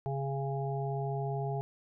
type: harmonic tone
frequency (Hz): 137.4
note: C#3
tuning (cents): -15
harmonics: 1 / 3 / 5 / 6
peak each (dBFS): -33 / -38 / -40 / -41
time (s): 0.06-1.61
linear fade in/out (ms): 0
effects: none